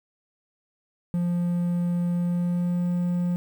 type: tone with pitch glide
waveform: triangle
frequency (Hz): 174.61 to 176.33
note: F3 to F3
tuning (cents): 0 to +17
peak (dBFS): -20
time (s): 1.14-3.36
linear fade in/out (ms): 0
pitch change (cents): +17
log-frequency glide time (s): 2.14-2.85
effects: 9-bit